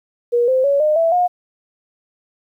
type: tone with pitch steps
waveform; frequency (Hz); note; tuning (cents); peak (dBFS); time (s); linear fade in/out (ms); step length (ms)
sine; 478.2 / 518.5 / 562.1 / 609.5 / 660.8 / 716.5; A#4 / C5 / C#5 / D#5 / E5 / F5; +44 / -16 / +24 / -36 / +4 / +44; -12; 0.32-1.28; 20; 160
effects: 9-bit